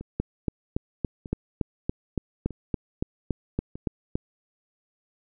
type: two click trains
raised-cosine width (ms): 3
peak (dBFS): -12 / -24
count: 15 / 4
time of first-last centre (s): 0.2-4.155 / 0.01-3.755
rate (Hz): 3.54 / 0.801
effects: none